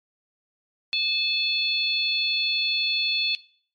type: harmonic tone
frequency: 868 Hz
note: A5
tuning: 24 cents flat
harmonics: 3 / 4 / 5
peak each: -26 / -26 / -26 dBFS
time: 0.93-3.35 s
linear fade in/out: 0 ms
effects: noise-tail reverb RT60 0.5 s tail -20 dB re dry + MP3 48 kbps